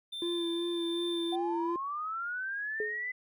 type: tone with tremolo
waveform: triangle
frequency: 3567 Hz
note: A7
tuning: 23 cents sharp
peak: -34 dBFS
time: 0.12-1.36 s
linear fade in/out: 10 ms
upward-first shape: triangle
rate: 1.3 Hz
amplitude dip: 35%
type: tone with vibrato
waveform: triangle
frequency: 341.7 Hz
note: F4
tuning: 38 cents flat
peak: -29 dBFS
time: 0.22-1.76 s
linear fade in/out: 2 ms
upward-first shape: sine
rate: 2.7 Hz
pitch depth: 24 cents each way
type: linear sweep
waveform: sine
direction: up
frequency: 737 to 2023 Hz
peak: -33 dBFS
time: 1.32-3.12 s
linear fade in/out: 10 ms
type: tone with exponential decay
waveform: sine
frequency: 425 Hz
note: G#4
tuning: 40 cents sharp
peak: -29 dBFS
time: 2.8-3.12 s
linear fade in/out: 2 ms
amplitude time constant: 68 ms
effects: none